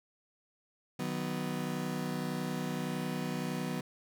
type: chord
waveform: 35% pulse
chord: B major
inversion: first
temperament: just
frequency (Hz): 154.34 / 185.21 / 246.9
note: D#3 / F#3 / B3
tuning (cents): -14 / +2 / 0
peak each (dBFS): -37 / -36 / -36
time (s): 0.99-3.81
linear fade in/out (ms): 5
effects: none